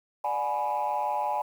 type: tone cluster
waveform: sine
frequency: 592 / 732 / 838 / 987 Hz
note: D5 / F#5 / G#5 / B5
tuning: +14 / -19 / +15 / -1 cents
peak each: -33 / -33 / -27 / -31 dBFS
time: 0.24-1.42 s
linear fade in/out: 5 ms
effects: tanh soft clip ceiling -20 dBFS + 9-bit